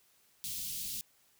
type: band-stop noise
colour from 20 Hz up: white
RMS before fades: -39 dBFS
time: 0.44-1.01 s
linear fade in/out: 0 ms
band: 220 to 3100 Hz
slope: 24 dB/octave
effects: white hiss -68 dBFS RMS until 1.39 s